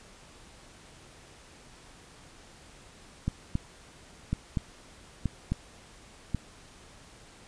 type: clicks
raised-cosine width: 5 ms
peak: -15 dBFS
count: 7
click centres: 3.28 / 3.554 / 4.33 / 4.572 / 5.257 / 5.52 / 6.347 s
effects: pink hiss -53 dBFS RMS until 7.47 s + resampled to 22050 Hz